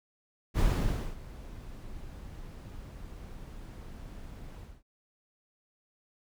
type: noise with ADSR envelope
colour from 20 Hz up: brown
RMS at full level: -24 dBFS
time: 0.54-4.83 s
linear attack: 50 ms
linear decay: 560 ms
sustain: -20 dB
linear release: 220 ms
effects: none